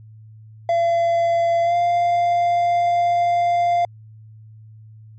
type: tone with pitch glide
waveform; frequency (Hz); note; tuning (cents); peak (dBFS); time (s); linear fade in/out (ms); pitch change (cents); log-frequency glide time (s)
triangle; 680 to 696.3; F5 to F5; -46 to -5; -13; 0.69-3.85; 2; +41; 1.63-1.75
effects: added 109 Hz sine -40 dBFS peak until 5.18 s + MP3 32 kbps